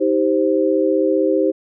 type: chord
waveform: sine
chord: C minor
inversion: first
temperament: equal with one note detuned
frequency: 316.6 / 392 / 523.3 Hz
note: Eb4 / G4 / C5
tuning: +30 / 0 / 0 cents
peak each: -18 dBFS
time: 0-1.52 s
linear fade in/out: 20 ms
effects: none